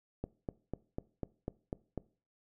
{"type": "click train", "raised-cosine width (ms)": 2, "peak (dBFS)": -23, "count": 8, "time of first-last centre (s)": [0.24, 1.977], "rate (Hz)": 4.03, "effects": ["noise-tail reverb RT60 0.4 s tail -21 dB re dry"]}